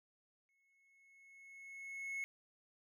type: tone with exponential growth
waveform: triangle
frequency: 2187 Hz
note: C#7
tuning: 24 cents flat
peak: -36 dBFS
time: 0.49-2.24 s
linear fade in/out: 0 ms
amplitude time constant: 380 ms
effects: none